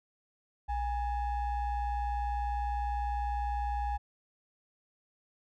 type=ring-modulated tone; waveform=triangle; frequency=440 Hz; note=A4; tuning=in tune; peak=-25 dBFS; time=0.68-3.98 s; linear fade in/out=20 ms; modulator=380 Hz; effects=none